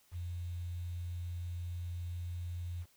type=tone with quantisation; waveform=sine; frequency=87.31 Hz; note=F2; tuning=in tune; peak=-37 dBFS; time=0.11-2.86 s; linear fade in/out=50 ms; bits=10; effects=white hiss -68 dBFS RMS until 2.96 s